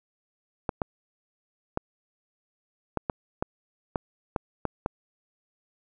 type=clicks; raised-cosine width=1 ms; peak=-12 dBFS; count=10; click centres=0.692 / 0.818 / 1.774 / 2.973 / 3.098 / 3.425 / 3.958 / 4.362 / 4.653 / 4.861 s; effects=none